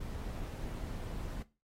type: noise with amplitude modulation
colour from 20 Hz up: brown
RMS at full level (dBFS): -39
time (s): 0-1.43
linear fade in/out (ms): 10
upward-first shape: sine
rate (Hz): 270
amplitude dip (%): 25
effects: noise-tail reverb RT60 0.3 s tail -18 dB re dry + AAC 48 kbps